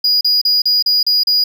triangle tone bursts, 4900 Hz, D#8, 27 cents flat, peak -9 dBFS, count 7, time 0.04-1.44 s, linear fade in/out 5 ms, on 170 ms, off 35 ms, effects none

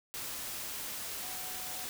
sine tone in noise, 740 Hz, F#5, in tune, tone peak -50 dBFS, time 1.22-1.85 s, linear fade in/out 0 ms, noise white, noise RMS -40 dBFS, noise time 0.14-1.89 s, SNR -13 dB, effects none

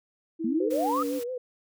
sine tone with pitch glide, 326 to 285.4 Hz, E4 to D4, -19 to -49 cents, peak -29 dBFS, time 0.39-1.2 s, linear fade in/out 20 ms, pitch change -230 cents, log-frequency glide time 0.5-0.98 s
sine exponential sweep, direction up, 215.7 to 1318.5 Hz, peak -25 dBFS, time 0.44-1.03 s, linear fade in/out 5 ms
sine tone with vibrato, 493.9 Hz, B4, in tune, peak -30 dBFS, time 0.6-1.38 s, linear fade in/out 5 ms, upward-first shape sine, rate 5.9 Hz, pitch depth 69 cents each way
white noise, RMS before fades -44 dBFS, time 0.7-1.24 s, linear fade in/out 10 ms
effects none

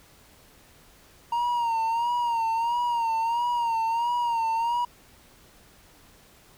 triangle tone with vibrato, 932.3 Hz, A#5, in tune, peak -21 dBFS, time 1.32-4.85 s, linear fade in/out 5 ms, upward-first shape sine, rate 1.5 Hz, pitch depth 63 cents each way, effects pink hiss -55 dBFS RMS until 6.57 s

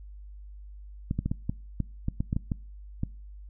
clicks, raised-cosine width 5 ms, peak -15 dBFS, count 12, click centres 1.111 / 1.19 / 1.26 / 1.315 / 1.495 / 1.803 / 2.084 / 2.205 / 2.329 / 2.365 / 2.518 / 3.034 s, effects noise-tail reverb RT60 0.4 s tail -24 dB re dry + added 50 Hz sine -42 dBFS peak until 3.49 s

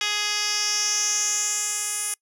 10% pulse tone with band-pass filter sweep, 416.6 Hz, G#4, 5 cents sharp, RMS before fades -25 dBFS, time 0.01-2.14 s, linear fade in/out 2 ms, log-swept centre 4000 to 9400 Hz, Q 3.7, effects noise-tail reverb RT60 0.1 s tail -25 dB re dry

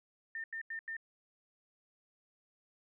sine tone bursts, 1808 Hz, A6, 47 cents sharp, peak -38 dBFS, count 4, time 0.35-0.967 s, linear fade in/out 2 ms, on 89 ms, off 87 ms, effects none

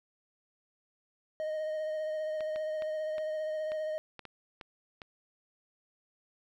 triangle tone with vibrato, 621 Hz, D#5, 3 cents flat, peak -30 dBFS, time 1.4-3.98 s, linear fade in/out 0 ms, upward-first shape triangle, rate 15 Hz, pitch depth 23 cents each way
clicks, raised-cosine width 0.3 ms, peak -28 dBFS, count 9, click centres 2.407 / 2.56 / 2.822 / 3.182 / 3.719 / 4.193 / 4.253 / 4.612 / 5.018 s
effects none

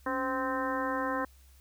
harmonic tone with a mistuned harmonic, 260 Hz, C4, 11 cents flat, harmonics 1 / 2 / 3 / 4 / 5 / 6 / 7, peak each -35 / -35 / -40 / -34 / -40 / -39 / -40 dBFS, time 0.06-1.25 s, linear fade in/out 5 ms, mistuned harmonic 1, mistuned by +99 cents, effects added 66 Hz sine -55 dBFS peak until 1.6 s + white hiss -64 dBFS RMS until 1.6 s

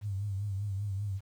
sine tone with vibrato, 99.8 Hz, G2, 32 cents sharp, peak -31 dBFS, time 0.01-1.21 s, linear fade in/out 50 ms, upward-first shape triangle, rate 5.1 Hz, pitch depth 91 cents each way, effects 10-bit

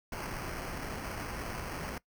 pink noise with sample-and-hold, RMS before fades -39 dBFS, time 0.12-1.98 s, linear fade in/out 2 ms, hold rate 3675 Hz, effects noise-tail reverb RT60 0.1 s tail -21 dB re dry

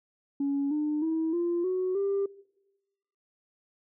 sine tone with pitch steps, 280.3 / 300.4 / 322 / 345.1 / 369.9 / 396.4 Hz, C#4 / D4 / E4 / F4 / F#4 / G4, +19 / +39 / -41 / -21 / 0 / +19 cents, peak -24 dBFS, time 0.4-2.26 s, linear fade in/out 5 ms, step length 310 ms, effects noise-tail reverb RT60 1.0 s tail -22 dB re dry + tanh soft clip ceiling -22 dBFS

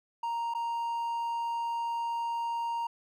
triangle tone with dropouts, 932.3 Hz, A#5, in tune, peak -28 dBFS, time 0.23-2.87 s, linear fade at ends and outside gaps 5 ms, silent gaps 0.539-0.548 s, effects none

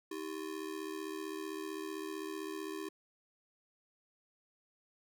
square ring-modulated tone, 354.5 Hz, F4, 26 cents sharp, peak -37 dBFS, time 0.11-2.89 s, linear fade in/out 5 ms, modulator 37.8 Hz, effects none

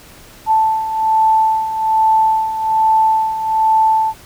sine beating tone pair, 879 / 880.2 Hz, A5 / A5, -2 / 0 cents, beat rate 1.2 Hz, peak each -18 / -12 dBFS, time 0.46-4.14 s, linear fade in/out 50 ms, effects pink hiss -41 dBFS RMS until 4.25 s

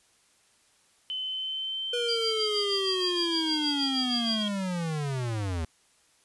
sine tone with pitch glide, 3046 to 3246 Hz, F#7 to G#7, +50 to -40 cents, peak -30 dBFS, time 1.1-4.48 s, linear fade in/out 0 ms, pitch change +110 cents, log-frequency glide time 1.21-3.38 s
square linear sweep, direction down, 485.4 to 77.4 Hz, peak -29 dBFS, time 1.93-5.65 s, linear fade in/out 5 ms
sine tone with tremolo, 4761 Hz, D8, 23 cents sharp, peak -27 dBFS, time 2.08-4.43 s, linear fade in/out 10 ms, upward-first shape sine, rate 6.4 Hz, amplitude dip 90%
effects white hiss -64 dBFS RMS until 6.24 s + resampled to 24000 Hz

